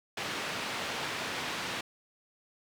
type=band-pass noise; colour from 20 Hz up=white; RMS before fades=-36 dBFS; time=0.17-1.81 s; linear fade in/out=5 ms; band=110 to 3100 Hz; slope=12 dB/octave; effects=none